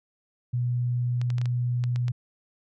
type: tone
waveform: sine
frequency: 122.4 Hz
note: B2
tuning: 15 cents flat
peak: -23 dBFS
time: 0.53-2.12 s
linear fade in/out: 10 ms
type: clicks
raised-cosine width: 0.2 ms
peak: -22 dBFS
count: 8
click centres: 1.215 / 1.303 / 1.383 / 1.415 / 1.457 / 1.839 / 1.96 / 2.082 s
effects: none